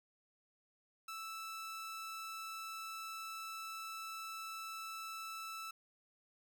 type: tone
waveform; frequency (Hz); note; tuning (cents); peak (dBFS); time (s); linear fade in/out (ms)
sawtooth; 1318.5; E6; 0; -40; 1.08-5.71; 5
effects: none